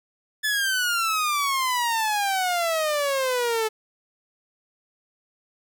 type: exponential sweep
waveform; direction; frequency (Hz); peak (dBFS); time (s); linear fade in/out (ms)
sawtooth; down; 1742 to 431.7; -18; 0.43-3.69; 20
effects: none